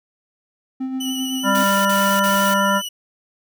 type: tone with tremolo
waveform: triangle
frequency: 261.6 Hz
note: C4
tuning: in tune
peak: -19 dBFS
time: 0.8-1.64 s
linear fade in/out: 10 ms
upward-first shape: sine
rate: 7.7 Hz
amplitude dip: 40%
type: tone with vibrato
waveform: sawtooth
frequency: 2960 Hz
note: F#7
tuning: in tune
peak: -23 dBFS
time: 1-2.89 s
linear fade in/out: 10 ms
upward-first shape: square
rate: 10 Hz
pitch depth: 15 cents each way
type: harmonic tone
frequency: 197.8 Hz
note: G3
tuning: 16 cents sharp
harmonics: 1 / 3 / 5 / 7 / 9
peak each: -21 / -22 / -20 / -20 / -27 dBFS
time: 1.43-2.82 s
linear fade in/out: 50 ms
type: noise bursts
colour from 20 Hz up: white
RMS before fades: -28 dBFS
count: 3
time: 1.55-2.538 s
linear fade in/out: 0 ms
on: 300 ms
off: 44 ms
effects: none